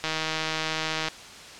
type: click train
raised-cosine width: 0.2 ms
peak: -10 dBFS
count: 166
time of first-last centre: 0.04-1.084 s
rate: 158 Hz
effects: white hiss -43 dBFS RMS until 1.59 s + low-pass 6000 Hz 12 dB/octave